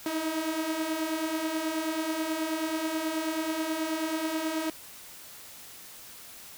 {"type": "beating tone pair", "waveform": "sawtooth", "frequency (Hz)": [311.1, 320.4], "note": ["D#4", "E4"], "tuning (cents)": [0, -49], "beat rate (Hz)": 9.3, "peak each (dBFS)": [-31, -26], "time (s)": [0.06, 4.7], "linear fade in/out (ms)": 2, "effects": ["white hiss -47 dBFS RMS until 6.57 s"]}